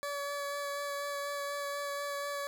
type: tone with vibrato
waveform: 20% pulse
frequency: 570 Hz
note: C#5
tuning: 48 cents sharp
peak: -30 dBFS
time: 0.03-2.47 s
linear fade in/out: 0 ms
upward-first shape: sine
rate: 4.1 Hz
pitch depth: 12 cents each way
effects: none